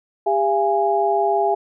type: tone cluster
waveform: sine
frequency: 400.5 / 681 / 827 Hz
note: G4 / F5 / G#5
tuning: +37 / -44 / -8 cents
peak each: -20 dBFS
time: 0.26-1.55 s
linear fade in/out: 10 ms
effects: none